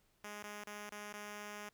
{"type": "tone with dropouts", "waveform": "5% pulse", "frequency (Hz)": 207.7, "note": "G#3", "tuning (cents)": 0, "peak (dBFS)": -34, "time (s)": [0.24, 1.69], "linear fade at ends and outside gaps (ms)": 2, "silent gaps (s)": [[0.427, 0.439], [0.638, 0.67], [0.894, 0.921], [1.127, 1.137]], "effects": ["pink hiss -75 dBFS RMS until 1.73 s"]}